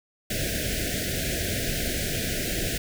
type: band-stop noise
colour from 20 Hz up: pink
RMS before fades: -28 dBFS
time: 0.3-2.78 s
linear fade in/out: 5 ms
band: 700 to 1500 Hz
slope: 96 dB/octave
effects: none